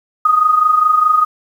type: tone with amplitude modulation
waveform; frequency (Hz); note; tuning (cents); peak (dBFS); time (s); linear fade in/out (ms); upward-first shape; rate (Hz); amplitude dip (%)
sine; 1244.5; D#6; 0; -6; 0.25-1.25; 5; sine; 24.8; 65
effects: 7-bit